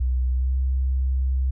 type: tone with pitch glide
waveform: sine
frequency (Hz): 63.1 to 65.25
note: B1 to C2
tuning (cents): +38 to -4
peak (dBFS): -19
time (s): 0-1.51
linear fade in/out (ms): 10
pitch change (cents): +58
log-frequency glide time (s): 0.32-0.56
effects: none